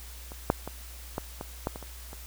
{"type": "clicks", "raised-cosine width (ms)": 1, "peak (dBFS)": [-28, -7, -21, -16, -21, -14, -24, -28, -28], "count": 9, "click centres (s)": [0.319, 0.501, 0.676, 1.181, 1.411, 1.671, 1.759, 1.827, 2.131], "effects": ["added 60 Hz sine -43 dBFS peak until 2.26 s", "white hiss -48 dBFS RMS until 2.26 s"]}